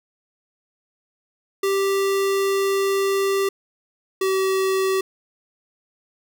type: tone pair in turn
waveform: square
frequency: 392 / 382.2 Hz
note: G4 / G4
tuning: 0 / -44 cents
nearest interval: unison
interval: 44 cents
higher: first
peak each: -19 dBFS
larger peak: neither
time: 1.63-3.49 / 4.21-5.01 s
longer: first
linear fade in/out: 5 ms
effects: none